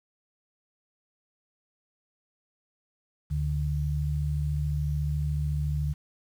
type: tone pair together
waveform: sine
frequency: 73.42 / 147.31 Hz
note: D2 / D3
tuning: 0 / +6 cents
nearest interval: octave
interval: 1206 cents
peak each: -28 dBFS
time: 3.3-5.94 s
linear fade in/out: 20 ms
effects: 9-bit